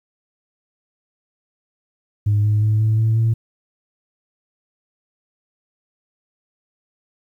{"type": "tone with pitch steps", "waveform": "sine", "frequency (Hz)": [103.83, 105.64, 107.49, 109.37, 111.28, 113.23], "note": ["G#2", "G#2", "A2", "A2", "A2", "A#2"], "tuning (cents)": [0, 30, -40, -10, 20, -50], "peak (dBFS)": -12, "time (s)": [2.26, 3.34], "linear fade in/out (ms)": 10, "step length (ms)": 180, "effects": ["tanh soft clip ceiling -11 dBFS", "9-bit"]}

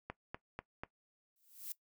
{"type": "click train", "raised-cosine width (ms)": 0.5, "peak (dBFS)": -26, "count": 4, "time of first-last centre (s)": [0.1, 0.835], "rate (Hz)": 4.08}
{"type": "noise with exponential growth", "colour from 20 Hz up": "violet", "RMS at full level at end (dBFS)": -40, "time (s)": [1.36, 1.72], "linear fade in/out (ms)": 1, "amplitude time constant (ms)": 77}
{"effects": ["noise-tail reverb RT60 0.1 s tail -18 dB re dry"]}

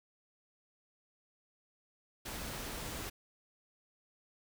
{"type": "noise", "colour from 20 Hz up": "pink", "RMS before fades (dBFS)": -42, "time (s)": [2.25, 3.1], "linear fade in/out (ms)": 10, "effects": []}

